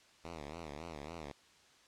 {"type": "tone with vibrato", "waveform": "5% pulse", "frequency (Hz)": 78.1, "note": "D#2", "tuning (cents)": 7, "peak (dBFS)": -33, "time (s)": [0.24, 1.32], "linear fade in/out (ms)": 5, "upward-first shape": "sine", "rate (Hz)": 3.6, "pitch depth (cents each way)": 160, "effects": ["white hiss -64 dBFS RMS until 1.87 s", "low-pass 6000 Hz 12 dB/octave"]}